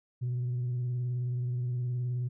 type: tone with vibrato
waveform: sine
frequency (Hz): 123.47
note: B2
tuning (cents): 0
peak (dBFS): -27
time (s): 0.21-2.29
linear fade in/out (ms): 20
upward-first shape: triangle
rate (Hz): 19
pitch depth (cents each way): 41
effects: tanh soft clip ceiling -27 dBFS